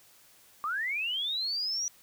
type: linear sweep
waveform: sine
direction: up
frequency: 1141 to 5880 Hz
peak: -29 dBFS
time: 0.64-1.88 s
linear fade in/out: 0 ms
effects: white hiss -59 dBFS RMS until 2.02 s